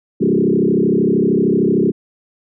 sine tone with frequency modulation, 293.7 Hz, D4, in tune, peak -11 dBFS, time 0.2-1.92 s, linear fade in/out 20 ms, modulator 33.1 Hz, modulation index 3.7, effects none

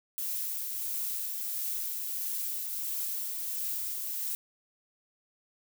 violet noise with tremolo, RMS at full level -33 dBFS, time 0.18-4.35 s, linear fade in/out 0 ms, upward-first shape triangle, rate 1.5 Hz, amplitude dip 30%, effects none

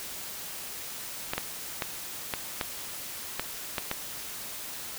clicks, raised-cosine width 0.3 ms, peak -12 dBFS, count 8, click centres 1.335 / 1.38 / 1.822 / 2.338 / 2.612 / 3.396 / 3.782 / 3.914 s, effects white hiss -39 dBFS RMS until 4.98 s

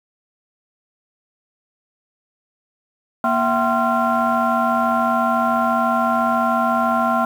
sine tone cluster, 235.5 / 667 / 761 / 1049 / 1374 Hz, A#3 / E5 / F#5 / C6 / F6, +18 / +20 / +48 / +4 / -29 cents, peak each -21 dBFS, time 3.24-7.25 s, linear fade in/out 2 ms, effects tanh soft clip ceiling -8 dBFS + 7-bit

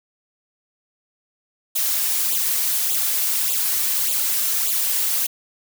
blue noise with flanger, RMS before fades -21 dBFS, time 1.75-5.27 s, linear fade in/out 10 ms, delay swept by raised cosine 0.26 to 5.06 ms, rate 1.7 Hz, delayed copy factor +0.8, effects none

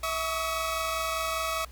sawtooth tone cluster, 651 / 1126 / 1277 Hz, E5 / C#6 / D#6, -22 / +27 / +45 cents, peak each -29 dBFS, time 0.03-1.65 s, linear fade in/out 5 ms, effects added 60 Hz sine -44 dBFS peak until 1.71 s + pink hiss -55 dBFS RMS until 1.71 s

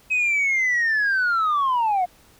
sine linear sweep, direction down, 2549 to 698.5 Hz, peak -16 dBFS, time 0.1-2.06 s, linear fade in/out 20 ms, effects tanh soft clip ceiling -16 dBFS + pink hiss -54 dBFS RMS until 2.39 s

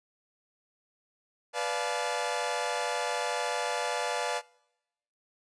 sawtooth chord, B half-diminished seventh, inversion none, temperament equal with one note detuned, 493.9 / 587.3 / 698.5 / 860.4 Hz, B4 / D5 / F5 / A5, 0 / 0 / 0 / -39 cents, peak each -31 dBFS, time 1.53-4.42 s, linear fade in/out 50 ms, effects noise-tail reverb RT60 0.9 s tail -24 dB re dry + resampled to 22050 Hz

